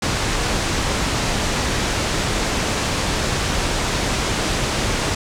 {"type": "low-pass noise", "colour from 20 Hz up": "pink", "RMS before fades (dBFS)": -21, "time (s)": [0.02, 5.15], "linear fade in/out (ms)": 5, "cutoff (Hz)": 8100, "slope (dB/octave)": 24, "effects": []}